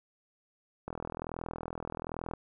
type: click train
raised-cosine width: 1 ms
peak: -23 dBFS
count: 61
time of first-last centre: 0.88-2.336 s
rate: 41.2 Hz
effects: none